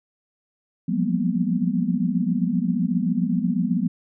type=tone cluster; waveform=sine; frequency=173.6 / 181.3 / 200 / 233.9 / 248.7 Hz; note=F3 / F#3 / G3 / A#3 / B3; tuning=-10 / -35 / +35 / +6 / +12 cents; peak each=-26 dBFS; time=0.88-3.88 s; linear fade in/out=10 ms; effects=none